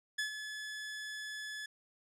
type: tone with ADSR envelope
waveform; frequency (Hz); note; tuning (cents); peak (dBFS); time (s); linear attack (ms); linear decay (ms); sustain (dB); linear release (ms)
sawtooth; 1716; A6; -44; -28; 0.18-1.66; 10; 110; -9; 4
effects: low-pass 9000 Hz 12 dB/octave